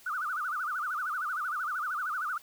sine tone with vibrato, 1336 Hz, E6, 23 cents sharp, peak -30 dBFS, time 0.06-2.38 s, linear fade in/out 5 ms, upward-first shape sine, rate 13 Hz, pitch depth 220 cents each way, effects white hiss -56 dBFS RMS until 2.42 s

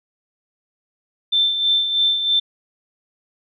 sine tone with tremolo, 3553 Hz, A7, 16 cents sharp, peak -13 dBFS, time 1.32-2.4 s, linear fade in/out 10 ms, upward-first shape sine, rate 3.1 Hz, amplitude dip 55%, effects none

